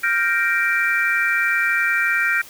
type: chord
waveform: sine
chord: G minor seventh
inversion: third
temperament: equal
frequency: 1396.9 / 1568 / 1864.7 / 2349 Hz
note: F6 / G6 / Bb6 / D7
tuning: 0 / 0 / 0 / 0 cents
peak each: -22 dBFS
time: 0.03-2.42 s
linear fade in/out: 10 ms
effects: white hiss -42 dBFS RMS until 2.49 s